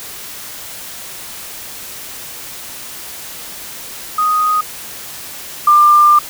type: tone pair in turn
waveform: sine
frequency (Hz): 1245 / 1194.2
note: D#6 / D6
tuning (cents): +1 / +29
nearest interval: minor second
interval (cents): 72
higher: first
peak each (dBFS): -11 / -5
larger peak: second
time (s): 4.18-4.61 / 5.67-6.19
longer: second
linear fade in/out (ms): 5
effects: white hiss -30 dBFS RMS until 6.29 s